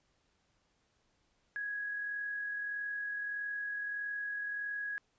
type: tone with amplitude modulation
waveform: sine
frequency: 1663 Hz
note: G#6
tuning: 2 cents sharp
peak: -34 dBFS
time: 1.56-4.98 s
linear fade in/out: 0 ms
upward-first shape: sine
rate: 41.6 Hz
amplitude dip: 30%
effects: pink hiss -75 dBFS RMS until 5.18 s + resampled to 16000 Hz